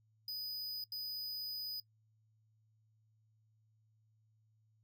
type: tone bursts at uneven times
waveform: square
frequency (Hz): 4978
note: D#8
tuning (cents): 0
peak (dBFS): -40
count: 2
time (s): 0.28-0.84 / 0.92-1.8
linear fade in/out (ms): 2
effects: noise-tail reverb RT60 0.1 s tail -22 dB re dry + added 109 Hz sine -70 dBFS peak until 4.83 s